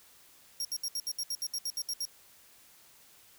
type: tone bursts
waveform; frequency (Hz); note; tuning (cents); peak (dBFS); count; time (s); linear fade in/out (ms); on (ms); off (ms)
sawtooth; 5588; F8; 0; -29; 13; 0.6-2.053; 2; 49; 68
effects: white hiss -59 dBFS RMS until 3.38 s